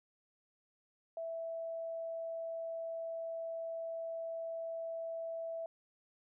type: tone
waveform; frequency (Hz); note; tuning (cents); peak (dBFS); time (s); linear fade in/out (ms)
sine; 659.3; E5; 0; -38; 1.17-5.66; 2
effects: none